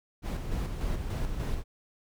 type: noise with tremolo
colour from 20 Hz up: brown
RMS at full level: -30 dBFS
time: 0.22-1.64 s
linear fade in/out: 50 ms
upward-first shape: square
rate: 3.4 Hz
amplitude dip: 40%
effects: none